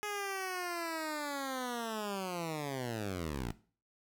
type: linear sweep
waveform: 10% pulse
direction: down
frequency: 420 to 52.7 Hz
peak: -28 dBFS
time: 0.03-3.52 s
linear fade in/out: 0 ms
effects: noise-tail reverb RT60 0.4 s tail -17 dB re dry